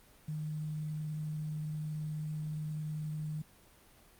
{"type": "tone with quantisation", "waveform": "sine", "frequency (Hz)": 153.5, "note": "D#3", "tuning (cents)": -23, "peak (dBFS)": -35, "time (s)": [0.28, 3.42], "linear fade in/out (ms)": 5, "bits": 10, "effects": ["pink hiss -61 dBFS RMS until 4.19 s", "Opus 32 kbps"]}